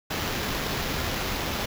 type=noise with sample-and-hold; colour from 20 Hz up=pink; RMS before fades=-29 dBFS; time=0.1-1.66 s; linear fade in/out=10 ms; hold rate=8820 Hz; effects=none